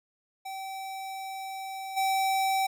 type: tone with level steps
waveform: square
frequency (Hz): 771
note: G5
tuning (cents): -29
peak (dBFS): -36 / -25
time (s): 0.45-2.67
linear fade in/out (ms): 10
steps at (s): 1.96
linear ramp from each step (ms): 20
effects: none